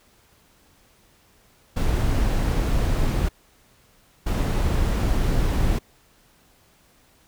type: noise bursts at uneven times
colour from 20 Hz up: brown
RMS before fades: -21 dBFS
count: 2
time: 1.76-3.29 / 4.26-5.79 s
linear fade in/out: 10 ms
effects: pink hiss -58 dBFS RMS until 7.27 s